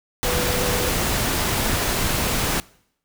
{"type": "tone in noise", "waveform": "sine", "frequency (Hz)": 493.9, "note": "B4", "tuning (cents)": 0, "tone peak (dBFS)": -26, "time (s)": [0.25, 0.89], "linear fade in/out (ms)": 0, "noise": "pink", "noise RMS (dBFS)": -22, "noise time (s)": [0.23, 2.6], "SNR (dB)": -7, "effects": ["noise-tail reverb RT60 0.7 s tail -23 dB re dry"]}